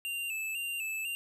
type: tone with vibrato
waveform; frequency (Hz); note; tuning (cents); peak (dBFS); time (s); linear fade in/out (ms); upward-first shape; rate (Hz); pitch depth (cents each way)
square; 2700; E7; +41; -34; 0.05-1.15; 0; square; 2; 51
effects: none